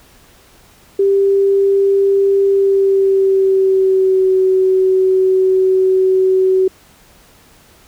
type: tone with pitch glide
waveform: sine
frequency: 394.1 to 376.5 Hz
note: G4 to F#4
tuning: +9 to +30 cents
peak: -9 dBFS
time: 0.99-6.68 s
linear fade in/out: 5 ms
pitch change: -79 cents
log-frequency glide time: 2.47-4.31 s
effects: pink hiss -47 dBFS RMS until 7.87 s